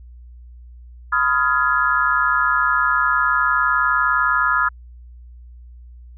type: chord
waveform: sine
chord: F half-diminished seventh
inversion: second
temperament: just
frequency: 1005.8 / 1257.2 / 1396.9 / 1676.3 Hz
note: Cb6 / Eb6 / F6 / Ab6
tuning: +31 / +18 / 0 / +16 cents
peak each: -23 / -19 / -19 / -22 dBFS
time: 1.12-4.69 s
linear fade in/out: 10 ms
effects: added 60 Hz sine -38 dBFS peak until 6.17 s